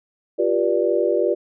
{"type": "chord", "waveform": "sine", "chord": "G dominant seventh", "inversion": "third", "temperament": "equal with one note detuned", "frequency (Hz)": [349.2, 392, 482.9, 587.3], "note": ["F4", "G4", "B4", "D5"], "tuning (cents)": [0, 0, -39, 0], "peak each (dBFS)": -22, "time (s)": [0.38, 1.35], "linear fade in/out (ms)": 20, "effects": []}